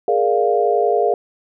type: chord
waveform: sine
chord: Bb dominant seventh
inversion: third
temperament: equal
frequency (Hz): 415.3 / 466.2 / 587.3 / 698.5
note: Ab4 / Bb4 / D5 / F5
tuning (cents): 0 / 0 / 0 / 0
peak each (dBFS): -18 / -19 / -23 / -18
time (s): 0.08-1.14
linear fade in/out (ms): 2
effects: none